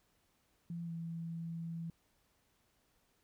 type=tone with pitch glide; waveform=sine; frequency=169.7 to 166.21 Hz; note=F3 to E3; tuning=-49 to +15 cents; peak=-39 dBFS; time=0.7-1.9 s; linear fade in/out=2 ms; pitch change=-36 cents; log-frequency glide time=0.85-0.91 s; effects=pink hiss -75 dBFS RMS until 3.23 s